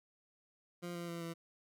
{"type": "tone with pitch steps", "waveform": "20% pulse", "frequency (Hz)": [174.5, 172, 169.53, 167.1], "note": ["F3", "F3", "E3", "E3"], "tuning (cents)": [-1, -26, 49, 24], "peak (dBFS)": -36, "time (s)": [0.82, 1.34], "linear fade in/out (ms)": 20, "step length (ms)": 130, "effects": []}